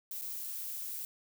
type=noise with dropouts; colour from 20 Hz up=violet; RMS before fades=-40 dBFS; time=0.11-1.05 s; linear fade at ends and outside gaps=1 ms; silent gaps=0.213-0.219 s; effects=none